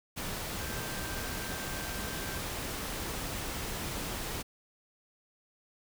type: tone in noise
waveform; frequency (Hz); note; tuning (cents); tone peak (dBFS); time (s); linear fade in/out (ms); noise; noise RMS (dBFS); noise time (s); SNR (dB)
sine; 1568; G6; 0; -45; 0.59-2.4; 20; pink; -37; 0.16-4.43; -11
effects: none